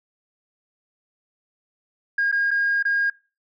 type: tone with dropouts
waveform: sine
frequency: 1625 Hz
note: G#6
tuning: 38 cents flat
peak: -17 dBFS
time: 2.18-3.1 s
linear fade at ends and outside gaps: 5 ms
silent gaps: 2.316-2.324 / 2.508-2.512 / 2.827-2.851 s
effects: noise-tail reverb RT60 0.3 s tail -22 dB re dry + tanh soft clip ceiling -14 dBFS